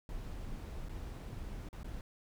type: noise with dropouts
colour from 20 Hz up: brown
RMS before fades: -43 dBFS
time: 0.09-2.01 s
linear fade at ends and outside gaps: 1 ms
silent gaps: 0.886-0.893 / 1.688-1.729 / 1.832-1.844 s
effects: none